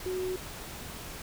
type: tone in noise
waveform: sine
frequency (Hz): 370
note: F#4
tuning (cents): 0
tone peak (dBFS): -30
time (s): 0.06-0.36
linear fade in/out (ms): 2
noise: pink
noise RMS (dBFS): -42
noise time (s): 0-1.22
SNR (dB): +9
effects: none